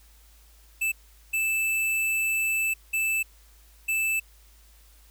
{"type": "tone bursts at uneven times", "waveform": "square", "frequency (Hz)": 2637, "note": "E7", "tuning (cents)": 0, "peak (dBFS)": -24, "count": 4, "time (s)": [[0.81, 0.92], [1.33, 2.74], [2.93, 3.23], [3.88, 4.2]], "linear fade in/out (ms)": 10, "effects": ["added 53 Hz sine -53 dBFS peak until 5.1 s", "white hiss -59 dBFS RMS until 5.1 s"]}